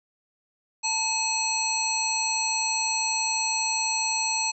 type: harmonic tone with a mistuned harmonic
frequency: 854 Hz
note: G#5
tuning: 48 cents sharp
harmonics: 1 / 3 / 5 / 7 / 9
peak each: -30 / -30 / -30 / -30 / -30 dBFS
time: 0.83-4.52 s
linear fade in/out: 20 ms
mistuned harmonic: 1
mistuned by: +76 cents
effects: none